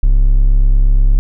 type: tone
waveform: triangle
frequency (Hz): 34.22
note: C#1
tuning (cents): -22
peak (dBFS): -4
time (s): 0.03-1.19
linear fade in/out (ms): 0
effects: none